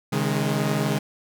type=chord; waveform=sawtooth; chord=C# suspended second; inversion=none; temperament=equal with one note detuned; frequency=135.35 / 155.56 / 207.7 Hz; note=C#3 / D#3 / G#3; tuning=-41 / 0 / 0 cents; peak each=-22 dBFS; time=0.12-0.99 s; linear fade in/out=10 ms; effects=none